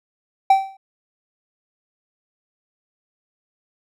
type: tone with exponential decay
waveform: triangle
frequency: 775 Hz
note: G5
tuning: 20 cents flat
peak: -5 dBFS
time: 0.5-0.77 s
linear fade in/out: 5 ms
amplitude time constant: 58 ms
effects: none